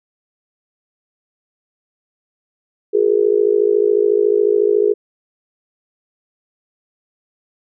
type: tone with amplitude modulation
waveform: sine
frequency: 415.3 Hz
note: G#4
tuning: in tune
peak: -7 dBFS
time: 2.93-4.94 s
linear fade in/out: 20 ms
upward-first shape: sine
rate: 54 Hz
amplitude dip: 95%
effects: none